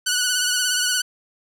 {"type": "tone with vibrato", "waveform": "10% pulse", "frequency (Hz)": 1480, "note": "F#6", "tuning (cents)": 0, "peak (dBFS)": -10, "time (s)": [0.06, 1.02], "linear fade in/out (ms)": 10, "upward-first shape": "triangle", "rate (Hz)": 17, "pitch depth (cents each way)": 44, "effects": []}